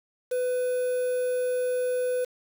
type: tone with quantisation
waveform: triangle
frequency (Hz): 500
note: B4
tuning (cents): +21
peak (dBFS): -22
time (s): 0.31-2.25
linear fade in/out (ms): 10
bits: 7
effects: none